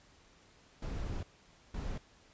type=noise bursts at uneven times; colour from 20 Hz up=brown; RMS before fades=-38 dBFS; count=2; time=0.82-1.23 / 1.74-1.98 s; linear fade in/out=5 ms; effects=pink hiss -63 dBFS RMS until 2.33 s + resampled to 16000 Hz